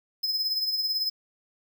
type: tone with tremolo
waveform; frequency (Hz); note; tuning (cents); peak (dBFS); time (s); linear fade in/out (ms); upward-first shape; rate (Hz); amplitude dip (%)
square; 5100; D#8; +42; -23; 0.23-1.1; 10; triangle; 18; 60
effects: 9-bit